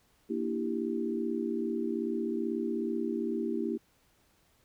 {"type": "chord", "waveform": "sine", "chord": "E half-diminished seventh", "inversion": "second", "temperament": "equal", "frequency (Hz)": [233.1, 293.7, 329.6, 392], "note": ["Bb3", "D4", "E4", "G4"], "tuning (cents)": [0, 0, 0, 0], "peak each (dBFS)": [-34, -39, -34, -35], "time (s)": [0.29, 3.78], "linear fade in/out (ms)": 20, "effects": ["pink hiss -68 dBFS RMS until 4.64 s"]}